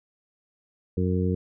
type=harmonic tone; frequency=91.5 Hz; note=F#2; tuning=19 cents flat; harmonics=1 / 2 / 3 / 4 / 5; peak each=-25 / -26 / -32 / -32 / -31 dBFS; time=0.97-1.35 s; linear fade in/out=5 ms; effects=none